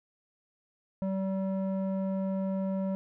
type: tone with low-pass filter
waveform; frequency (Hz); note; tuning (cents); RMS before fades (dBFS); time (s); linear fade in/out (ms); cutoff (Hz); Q
square; 191.9; G3; -37; -31; 1.02-2.95; 0; 670; 1.4
effects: none